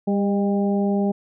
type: harmonic tone with a mistuned harmonic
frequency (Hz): 200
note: G3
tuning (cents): +35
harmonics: 1 / 2 / 3 / 4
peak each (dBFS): -19 / -25 / -29 / -31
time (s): 0.07-1.12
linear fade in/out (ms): 10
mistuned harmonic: 3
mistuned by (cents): +32
effects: none